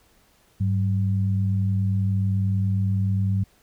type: tone pair together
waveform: sine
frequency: 100.41 / 189.9 Hz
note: G2 / F#3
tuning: +42 / +45 cents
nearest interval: major seventh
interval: 1103 cents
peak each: -20 / -27 dBFS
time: 0.6-3.44 s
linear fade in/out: 10 ms
effects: pink hiss -60 dBFS RMS until 3.62 s